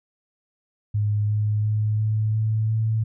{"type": "tone with pitch steps", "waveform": "sine", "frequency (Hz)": [104.5, 105.71, 106.94, 108.19, 109.44, 110.71], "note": ["G#2", "G#2", "A2", "A2", "A2", "A2"], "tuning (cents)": [11, 31, -49, -29, -9, 11], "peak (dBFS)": -19, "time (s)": [0.94, 3.04], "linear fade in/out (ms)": 10, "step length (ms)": 350, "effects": []}